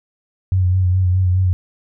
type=tone with vibrato; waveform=sine; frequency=92 Hz; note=F#2; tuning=9 cents flat; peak=-12 dBFS; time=0.52-1.53 s; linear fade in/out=0 ms; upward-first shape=sine; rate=4.8 Hz; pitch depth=38 cents each way; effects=none